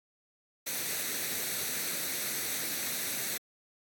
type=noise with comb filter; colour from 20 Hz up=white; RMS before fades=-34 dBFS; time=0.66-3.38 s; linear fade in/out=10 ms; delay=0.49 ms; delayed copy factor=+0.5; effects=high-pass 150 Hz 12 dB/octave + AAC 64 kbps